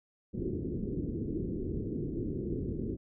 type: low-pass noise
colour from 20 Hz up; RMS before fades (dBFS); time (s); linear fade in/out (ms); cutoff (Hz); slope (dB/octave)
white; -35; 0.33-2.97; 20; 400; 48
effects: none